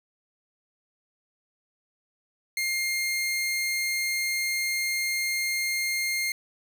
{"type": "tone", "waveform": "sawtooth", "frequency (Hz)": 2120, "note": "C7", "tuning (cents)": 22, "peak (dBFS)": -22, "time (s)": [2.57, 6.32], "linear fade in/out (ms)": 2, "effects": []}